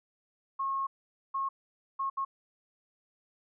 sine tone bursts at uneven times, 1086 Hz, C#6, 36 cents flat, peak -29 dBFS, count 4, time 0.59-0.87 / 1.34-1.49 / 1.99-2.1 / 2.17-2.25 s, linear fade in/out 10 ms, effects none

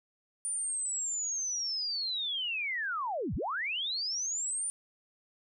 sine linear two-way sweep, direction down then up, 9360 to 41.2 to 9360 Hz, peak -31 dBFS, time 0.45-4.7 s, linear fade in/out 0 ms, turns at 3.35 s, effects none

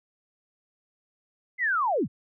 sine linear sweep, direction down, 2093 to 74.2 Hz, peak -22 dBFS, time 1.58-2.08 s, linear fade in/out 50 ms, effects none

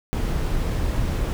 brown noise, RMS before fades -23 dBFS, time 0.13-1.33 s, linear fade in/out 0 ms, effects none

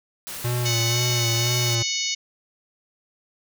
white noise, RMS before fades -34 dBFS, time 0.27-1.75 s, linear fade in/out 0 ms
square tone with vibrato, 119.2 Hz, A#2, 39 cents sharp, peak -23 dBFS, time 0.44-1.83 s, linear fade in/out 10 ms, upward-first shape sine, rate 2 Hz, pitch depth 47 cents each way
harmonic tone, 738 Hz, F#5, 5 cents flat, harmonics 3 / 4 / 5 / 6 / 7 / 8 / 9, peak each -31 / -31 / -31 / -31 / -31 / -31 / -31 dBFS, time 0.65-2.15 s, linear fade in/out 10 ms
effects none

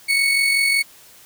35% pulse tone with amplitude modulation, 2217 Hz, C#7, in tune, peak -12 dBFS, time 0.08-0.83 s, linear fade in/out 20 ms, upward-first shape sine, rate 45.4 Hz, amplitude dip 40%, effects white hiss -47 dBFS RMS until 1.25 s

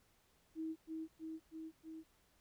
sine tone with echo, 320 Hz, D#4, 49 cents sharp, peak -39 dBFS, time 0.55-0.76 s, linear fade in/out 50 ms, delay 320 ms, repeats 4, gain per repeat -2 dB, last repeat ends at 2.04 s, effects pink hiss -73 dBFS RMS until 2.4 s

